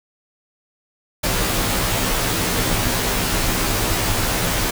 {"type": "noise with comb filter", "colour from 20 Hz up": "pink", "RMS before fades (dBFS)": -20, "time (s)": [1.23, 4.71], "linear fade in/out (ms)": 10, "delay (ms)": 14, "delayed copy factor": -1, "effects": []}